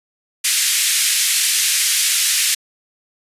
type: band-pass noise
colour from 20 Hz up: white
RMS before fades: -17 dBFS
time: 0.44-2.55 s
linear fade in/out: 10 ms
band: 1900 to 11000 Hz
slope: 24 dB/octave
effects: resampled to 32000 Hz